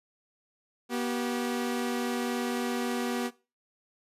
sawtooth tone pair together, 241.7 / 384.4 Hz, B3 / G4, -37 / -34 cents, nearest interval minor sixth, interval 803 cents, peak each -26 / -30 dBFS, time 0.89-3.31 s, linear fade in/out 50 ms, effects noise-tail reverb RT60 0.3 s tail -19 dB re dry + resampled to 32000 Hz

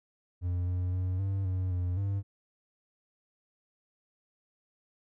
triangle tone with pitch steps, 88.9 / 90.2 / 91.8 / 97.3 / 92.5 / 89.5 / 98.9 Hz, F2 / F#2 / F#2 / G2 / F#2 / F2 / G2, +31 / -44 / -13 / -12 / 0 / +43 / +16 cents, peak -26 dBFS, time 0.41-2.23 s, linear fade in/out 50 ms, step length 260 ms, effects none

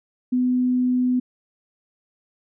sine tone, 250.8 Hz, B3, 27 cents sharp, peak -17 dBFS, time 0.32-1.2 s, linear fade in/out 10 ms, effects none

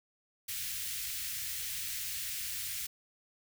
white band-stop noise, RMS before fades -38 dBFS, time 0.48-2.87 s, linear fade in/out 10 ms, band 130 to 1800 Hz, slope 24 dB/octave, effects none

